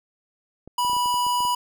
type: clicks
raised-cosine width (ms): 2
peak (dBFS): -28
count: 10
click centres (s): 0.676 / 0.849 / 0.898 / 0.932 / 0.966 / 1.059 / 1.142 / 1.266 / 1.405 / 1.451
type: tone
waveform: square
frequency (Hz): 980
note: B5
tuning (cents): -14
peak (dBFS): -21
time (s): 0.78-1.55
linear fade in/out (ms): 5
effects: none